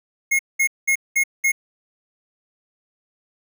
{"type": "tone bursts", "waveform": "square", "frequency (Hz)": 2159, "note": "C#7", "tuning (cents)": -46, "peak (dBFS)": -16, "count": 5, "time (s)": [0.31, 1.52], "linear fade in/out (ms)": 10, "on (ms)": 82, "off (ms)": 200, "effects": []}